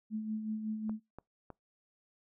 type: tone with tremolo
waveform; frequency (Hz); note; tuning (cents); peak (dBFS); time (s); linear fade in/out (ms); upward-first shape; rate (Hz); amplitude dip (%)
sine; 216.7; A3; -26; -32; 0.1-1; 50; sine; 5.4; 50
type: clicks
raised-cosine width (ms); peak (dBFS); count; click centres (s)
1; -32; 3; 0.895 / 1.186 / 1.503
effects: noise-tail reverb RT60 0.2 s tail -26 dB re dry